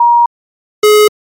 sine / square tone pair in turn, 948 / 422.3 Hz, A#5 / G#4, +29 / +29 cents, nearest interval octave + major second, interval 1400 cents, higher first, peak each -4 dBFS, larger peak neither, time 0-0.26 / 0.83-1.08 s, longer first, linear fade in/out 5 ms, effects MP3 64 kbps

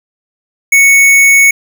square tone, 2217 Hz, C#7, in tune, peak -4 dBFS, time 0.72-1.51 s, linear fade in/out 5 ms, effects none

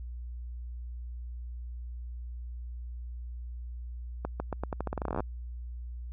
accelerating click train, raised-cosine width 1 ms, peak -18 dBFS, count 20, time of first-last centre 4.25-5.204 s, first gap 150 ms, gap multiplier 0.85, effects added 60 Hz sine -37 dBFS peak until 6.12 s

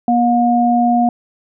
sine tone pair together, 240 / 716.5 Hz, B3 / F5, -49 / +44 cents, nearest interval octave + perfect fifth, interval 1893 cents, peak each -13 dBFS, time 0.08-1.09 s, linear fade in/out 2 ms, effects none

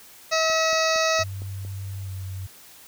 harmonic tone, 643 Hz, E5, 43 cents flat, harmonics 1 / 2 / 3 / 4 / 6 / 7 / 8 / 9 / 10, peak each -23 / -26 / -28 / -29 / -31 / -31 / -32 / -33 / -33 dBFS, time 0.31-1.24 s, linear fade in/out 20 ms
click train, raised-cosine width 2 ms, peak -30 dBFS, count 6, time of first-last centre 0.5-1.649 s, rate 4.35 Hz
sine tone with pitch glide, 97.2 to 94.43 Hz, G2 to F#2, -14 to +36 cents, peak -30 dBFS, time 1.19-2.47 s, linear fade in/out 10 ms, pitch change -50 cents, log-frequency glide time 2.05-2.1 s
effects white hiss -48 dBFS RMS until 2.87 s

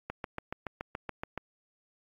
click train, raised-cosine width 0.5 ms, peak -20 dBFS, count 10, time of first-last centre 0.1-1.377 s, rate 7.05 Hz, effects AAC 32 kbps

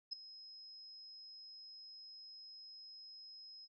sine tone with ADSR envelope, 5120 Hz, D#8, 49 cents sharp, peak -36 dBFS, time 0.11-3.68 s, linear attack 19 ms, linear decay 7 ms, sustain -16 dB, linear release 41 ms, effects none

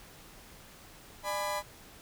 35% pulse chord, G# diminished, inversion second, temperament just, 598 / 830.6 / 996.7 Hz, D5 / G#5 / B5, +31 / 0 / +16 cents, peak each -34 / -37 / -33 dBFS, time 1.23-1.63 s, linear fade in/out 50 ms, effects pink hiss -53 dBFS RMS until 2.01 s

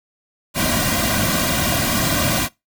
pink noise with comb filter, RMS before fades -19 dBFS, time 0.54-2.49 s, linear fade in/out 50 ms, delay 2.3 ms, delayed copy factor -1, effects noise-tail reverb RT60 0.2 s tail -22 dB re dry

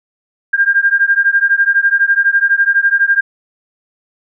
sine beating tone pair, 1598 / 1610 Hz, G6 / G6, +33 / +46 cents, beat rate 12 Hz, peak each -12 dBFS, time 0.53-3.21 s, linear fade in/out 10 ms, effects none

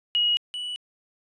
sine / triangle tone pair in turn, 2897 / 2951 Hz, F#7 / F#7, -37 / -5 cents, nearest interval unison, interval 32 cents, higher second, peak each -19 / -28 dBFS, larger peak first, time 0.15-0.37 / 0.54-0.76 s, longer neither, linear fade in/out 0 ms, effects resampled to 22050 Hz

